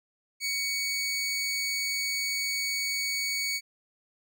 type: tone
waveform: 20% pulse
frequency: 2239 Hz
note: C#7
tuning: 17 cents sharp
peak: -23 dBFS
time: 0.4-3.61 s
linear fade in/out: 50 ms
effects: none